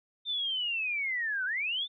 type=linear two-way sweep; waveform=sine; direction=down then up; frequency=3610 to 1457 to 3610 Hz; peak=-29 dBFS; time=0.25-1.88 s; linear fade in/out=50 ms; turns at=1.45 s; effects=none